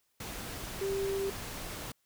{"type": "tone in noise", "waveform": "sine", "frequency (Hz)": 391.7, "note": "G4", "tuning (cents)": -1, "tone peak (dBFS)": -30, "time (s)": [0.81, 1.3], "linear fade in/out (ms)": 5, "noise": "pink", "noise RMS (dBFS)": -41, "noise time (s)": [0.2, 1.92], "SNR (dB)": 8, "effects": ["white hiss -75 dBFS RMS until 2.05 s"]}